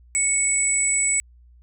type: tone pair together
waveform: sine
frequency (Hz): 2217 / 7914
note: C#7 / B8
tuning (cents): 0 / +3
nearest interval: octave + minor seventh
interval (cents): 2203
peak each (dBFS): -25 / -19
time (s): 0.15-1.2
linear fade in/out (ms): 0
effects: added 60 Hz sine -48 dBFS peak until 1.62 s